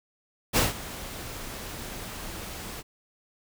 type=noise with ADSR envelope; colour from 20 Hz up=pink; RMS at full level=-20 dBFS; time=0.53-2.83 s; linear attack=37 ms; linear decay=160 ms; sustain=-18 dB; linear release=37 ms; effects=none